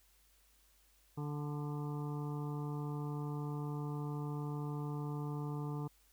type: harmonic tone with a mistuned harmonic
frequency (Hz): 146.83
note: D3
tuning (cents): 0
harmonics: 1 / 2 / 3 / 5 / 6 / 7 / 8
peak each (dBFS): -38 / -45 / -48 / -55 / -52 / -54 / -55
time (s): 1.17-5.88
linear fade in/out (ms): 10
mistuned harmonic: 8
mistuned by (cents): +31
effects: added 50 Hz sine -70 dBFS peak until 6.12 s + white hiss -70 dBFS RMS until 6.12 s